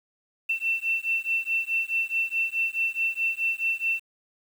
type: beating tone pair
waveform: sine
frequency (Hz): 2686 / 2690.7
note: E7 / E7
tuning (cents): +32 / +35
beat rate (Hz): 4.7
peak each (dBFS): -27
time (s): 0.49-4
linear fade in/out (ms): 10
effects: 8-bit